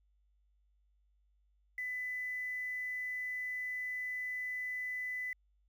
sine tone with quantisation, 2000 Hz, B6, 21 cents sharp, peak -36 dBFS, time 1.78-5.33 s, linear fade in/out 2 ms, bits 10, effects added 50 Hz sine -69 dBFS peak until 5.68 s

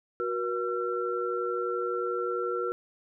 sine tone cluster, 367.1 / 478.6 / 1354 Hz, F#4 / A#4 / E6, -14 / +46 / +46 cents, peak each -32 / -31 / -33 dBFS, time 0.2-2.72 s, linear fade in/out 0 ms, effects none

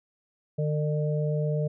harmonic tone, 150.7 Hz, D3, 45 cents sharp, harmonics 1 / 3 / 4, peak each -25 / -32 / -33 dBFS, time 0.58-1.68 s, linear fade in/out 10 ms, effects none

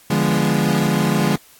35% pulse chord, D diminished seventh, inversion none, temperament equal with one note detuned, 148.2 / 174.61 / 207.7 / 246.9 Hz, D3 / F3 / Ab3 / Cb4, +16 / 0 / 0 / 0 cents, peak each -19 / -19 / -18 / -23 dBFS, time 0.1-1.36 s, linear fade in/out 5 ms, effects white hiss -49 dBFS RMS until 1.59 s + AAC 64 kbps

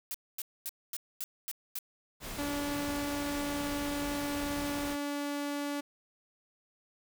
blue noise bursts, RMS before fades -37 dBFS, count 7, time 0.11-1.788 s, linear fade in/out 0 ms, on 34 ms, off 240 ms
pink noise, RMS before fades -41 dBFS, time 2.2-4.97 s, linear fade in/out 50 ms
sawtooth tone, 287.7 Hz, D4, 36 cents flat, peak -29 dBFS, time 2.38-5.81 s, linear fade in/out 10 ms
effects none

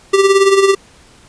square tone with tremolo, 391.6 Hz, G4, 2 cents flat, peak -6 dBFS, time 0.13-0.75 s, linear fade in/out 10 ms, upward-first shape sine, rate 18 Hz, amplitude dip 60%, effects pink hiss -45 dBFS RMS until 1.28 s + resampled to 22050 Hz

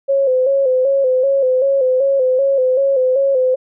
sine tone with vibrato, 530 Hz, C5, 22 cents sharp, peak -11 dBFS, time 0.08-3.56 s, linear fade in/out 20 ms, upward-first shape square, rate 2.6 Hz, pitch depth 61 cents each way, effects none

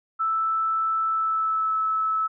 sine tone with pitch glide, 1318.5 to 1303.4 Hz, E6 to E6, 0 to -20 cents, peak -21 dBFS, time 0.19-2.28 s, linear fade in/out 20 ms, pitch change -20 cents, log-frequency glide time 1.08-1.76 s, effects none

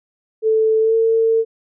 sine tone with pitch glide, 440 to 450.8 Hz, A4 to A4, 0 to +42 cents, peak -12 dBFS, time 0.42-1.45 s, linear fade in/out 50 ms, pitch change +42 cents, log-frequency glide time 0.8-0.96 s, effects none

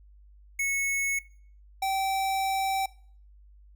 square tone pair in turn, 2200 / 773.8 Hz, C#7 / G5, -14 / -23 cents, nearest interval octave + tritone, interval 1809 cents, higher first, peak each -26 dBFS, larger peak neither, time 0.59-1.19 / 1.82-2.86 s, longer second, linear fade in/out 5 ms, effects noise-tail reverb RT60 0.5 s tail -21 dB re dry + added 50 Hz sine -51 dBFS peak until 3.75 s

